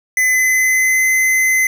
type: tone with pitch glide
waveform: square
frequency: 2025 to 2047 Hz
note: B6 to C7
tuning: +43 to -38 cents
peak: -12 dBFS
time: 0.17-1.67 s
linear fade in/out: 2 ms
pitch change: +19 cents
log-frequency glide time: 0.3-1.05 s
effects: none